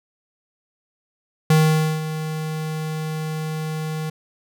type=tone with ADSR envelope; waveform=square; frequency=156.5 Hz; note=D#3; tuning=10 cents sharp; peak=-12 dBFS; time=1.5-4.1 s; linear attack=4 ms; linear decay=500 ms; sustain=-13 dB; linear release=7 ms; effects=none